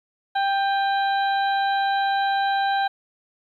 harmonic tone with a mistuned harmonic, 788 Hz, G5, 9 cents sharp, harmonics 1 / 2 / 3 / 4 / 5, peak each -20 / -27 / -41 / -38 / -33 dBFS, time 0.35-2.88 s, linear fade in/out 10 ms, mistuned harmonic 3, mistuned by +53 cents, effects 10-bit

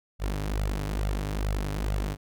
sawtooth tone with flanger, 50.5 Hz, G#1, 48 cents flat, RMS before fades -29 dBFS, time 0.19-2.17 s, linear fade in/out 50 ms, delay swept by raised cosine 1.4 to 7.2 ms, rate 2.3 Hz, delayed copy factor +0.75, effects none

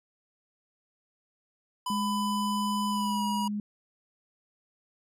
square tone with pitch glide, 1000 to 963.2 Hz, B5 to B5, +21 to -44 cents, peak -30 dBFS, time 1.86-3.48 s, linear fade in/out 5 ms, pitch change -65 cents, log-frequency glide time 2.9-3.24 s
sine tone, 207.7 Hz, G#3, in tune, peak -29 dBFS, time 1.9-3.6 s, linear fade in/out 2 ms
effects resampled to 32000 Hz

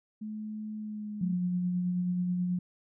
sine tone with pitch glide, 214.4 to 209.6 Hz, A3 to G#3, -45 to +16 cents, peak -35 dBFS, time 0.21-1.34 s, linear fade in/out 10 ms, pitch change -39 cents, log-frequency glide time 0.77-1.12 s
sine tone with tremolo, 179.2 Hz, F3, 45 cents sharp, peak -26 dBFS, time 1.21-2.59 s, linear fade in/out 5 ms, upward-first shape sine, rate 9.3 Hz, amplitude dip 25%
effects none

